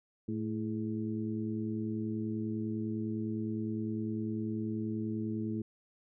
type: harmonic tone with a mistuned harmonic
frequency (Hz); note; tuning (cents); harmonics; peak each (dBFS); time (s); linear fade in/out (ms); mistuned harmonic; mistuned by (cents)
110; A2; 0; 1 / 2 / 3 / 4; -39 / -35 / -38 / -46; 0.28-5.62; 5; 4; -82
effects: none

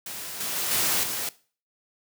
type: noise with level steps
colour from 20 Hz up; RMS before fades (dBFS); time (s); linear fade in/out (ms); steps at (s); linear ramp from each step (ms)
white; -36 / -30 / -28 / -24 / -30; 0.06-1.29; 2; 0.4 / 0.56 / 0.71 / 1.03; 5
effects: noise-tail reverb RT60 0.4 s tail -19 dB re dry + high-pass 100 Hz 12 dB/octave

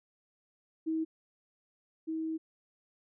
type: tone pair in turn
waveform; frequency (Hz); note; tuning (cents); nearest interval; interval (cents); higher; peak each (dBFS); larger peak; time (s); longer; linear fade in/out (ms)
sine; 320.1 / 320.1; D#4 / D#4; +49 / +49; unison; 0; neither; -29 / -32; first; 0.86-1.05 / 2.07-2.38; second; 20
effects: none

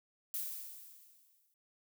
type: noise with exponential decay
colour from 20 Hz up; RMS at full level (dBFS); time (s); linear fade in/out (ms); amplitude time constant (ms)
violet; -37; 0.34-1.54; 1; 260
effects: none

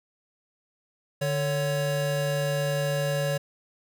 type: tone pair together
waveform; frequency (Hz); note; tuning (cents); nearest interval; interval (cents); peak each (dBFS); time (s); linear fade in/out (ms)
square; 147.9 / 560; D3 / C#5; +13 / +18; octave + major seventh; 2305; -28; 1.21-3.38; 10
effects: none

